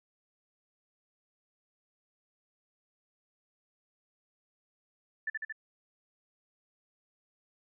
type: tone with echo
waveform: sine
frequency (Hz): 1760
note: A6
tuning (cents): 0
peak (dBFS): -30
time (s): 5.27-5.3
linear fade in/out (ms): 5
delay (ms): 75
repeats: 3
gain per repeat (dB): -2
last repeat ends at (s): 5.525
effects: none